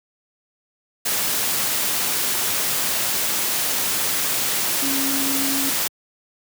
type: tone in noise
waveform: sine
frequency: 273.5 Hz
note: C#4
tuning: 23 cents flat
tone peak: -25 dBFS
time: 4.82-5.7 s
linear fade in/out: 10 ms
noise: white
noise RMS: -22 dBFS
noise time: 1.05-5.88 s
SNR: -6 dB
effects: high-pass 100 Hz 12 dB/octave